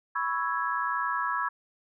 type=chord; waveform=sine; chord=C# minor seventh; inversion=third; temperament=equal; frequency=987.8 / 1108.7 / 1318.5 / 1661.2 Hz; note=B5 / C#6 / E6 / G#6; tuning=0 / 0 / 0 / 0 cents; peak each=-32 / -32 / -32 / -32 dBFS; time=0.15-1.49 s; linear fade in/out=10 ms; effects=none